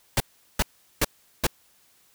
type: noise bursts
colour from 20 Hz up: pink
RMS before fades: -21 dBFS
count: 4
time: 0.17-1.468 s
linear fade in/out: 2 ms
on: 32 ms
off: 390 ms
effects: white hiss -61 dBFS RMS until 2.14 s